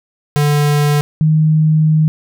square / sine tone pair in turn, 146.83 / 155.86 Hz, D3 / D#3, 0 / +3 cents, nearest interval minor second, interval 103 cents, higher second, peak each -11 / -8 dBFS, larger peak second, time 0.36-1.01 / 1.21-2.08 s, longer second, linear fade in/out 0 ms, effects none

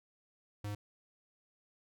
square tone, 103.3 Hz, G#2, 9 cents flat, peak -38 dBFS, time 0.64-0.75 s, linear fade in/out 5 ms, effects none

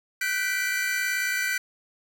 45% pulse chord, G major seventh, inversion third, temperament equal with one note detuned, 1480 / 1538.4 / 1975.5 / 2349 Hz, F#6 / G6 / B6 / D7, 0 / -33 / 0 / 0 cents, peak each -32 / -29 / -29 / -32 dBFS, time 0.21-1.58 s, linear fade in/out 5 ms, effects none

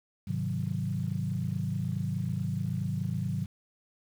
sine chord, Ab dominant seventh, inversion none, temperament equal, 103.83 / 130.81 / 155.56 / 185 Hz, Ab2 / C3 / Eb3 / Gb3, 0 / 0 / 0 / 0 cents, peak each -34 dBFS, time 0.27-3.46 s, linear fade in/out 10 ms, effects tanh soft clip ceiling -18 dBFS + 9-bit

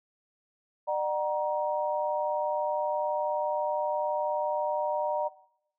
sine tone cluster, 600 / 752 / 943 Hz, D5 / F#5 / A#5, +37 / +28 / +20 cents, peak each -29 / -34 / -30 dBFS, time 0.87-5.29 s, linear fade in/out 20 ms, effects noise-tail reverb RT60 0.7 s tail -19 dB re dry

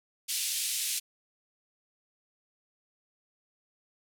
white band-pass noise, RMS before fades -32 dBFS, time 0.28-1 s, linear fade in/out 20 ms, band 2500 to 12000 Hz, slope 24 dB/octave, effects none

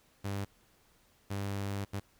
sawtooth tone bursts at uneven times, 99.6 Hz, G2, 28 cents sharp, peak -30 dBFS, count 3, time 0.24-0.45 / 1.3-1.85 / 1.93-2 s, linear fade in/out 10 ms, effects pink hiss -67 dBFS RMS until 2.19 s

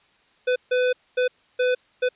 square tone bursts at uneven times, 501 Hz, B4, 25 cents sharp, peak -19 dBFS, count 5, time 0.47-0.56 / 0.71-0.93 / 1.17-1.28 / 1.59-1.75 / 2.02-2.09 s, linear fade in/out 10 ms, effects white hiss -60 dBFS RMS until 2.15 s + resampled to 8000 Hz

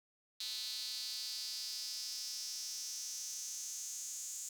square tone with high-pass filter sweep, 116.54 Hz, A#2, in tune, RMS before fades -43 dBFS, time 0.4-4.49 s, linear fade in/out 5 ms, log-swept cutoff 4100 to 7000 Hz, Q 5.4, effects none

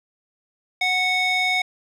square tone with band-pass filter, 738 Hz, F#5, 5 cents flat, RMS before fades -21 dBFS, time 0.81-1.62 s, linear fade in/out 5 ms, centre 2700 Hz, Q 2.2, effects none

